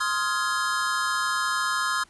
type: chord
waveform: square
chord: F minor seventh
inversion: second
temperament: just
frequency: 1047.7 / 1257.2 / 1396.9 / 1676.3 Hz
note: C6 / Eb6 / F6 / Ab6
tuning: +2 / +18 / 0 / +16 cents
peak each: -30 dBFS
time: 0-2.04 s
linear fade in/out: 10 ms
effects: pink hiss -57 dBFS RMS until 2.09 s + resampled to 24000 Hz